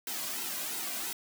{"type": "noise with flanger", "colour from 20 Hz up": "white", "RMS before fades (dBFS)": -36, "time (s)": [0.07, 1.13], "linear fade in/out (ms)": 2, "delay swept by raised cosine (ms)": [1.7, 2.3], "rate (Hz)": 2.9, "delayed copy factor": -0.7, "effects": ["high-pass 200 Hz 12 dB/octave"]}